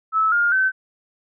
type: tone with pitch steps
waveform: sine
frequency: 1304 / 1413.8 / 1532.9 Hz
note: E6 / F6 / G6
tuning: -19 / +21 / -39 cents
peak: -15 dBFS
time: 0.12-0.72 s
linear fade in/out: 50 ms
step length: 200 ms
effects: none